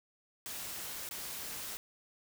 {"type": "noise with dropouts", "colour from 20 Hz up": "white", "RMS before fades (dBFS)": -42, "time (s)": [0.46, 1.77], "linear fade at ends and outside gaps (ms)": 0, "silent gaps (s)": [1.089, 1.111], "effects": []}